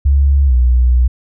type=tone with pitch glide; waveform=sine; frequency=69.6 to 61.65 Hz; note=C#2 to B1; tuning=+8 to -2 cents; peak=-7 dBFS; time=0.05-1.08 s; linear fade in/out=10 ms; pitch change=-210 cents; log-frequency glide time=0.46-0.53 s; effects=none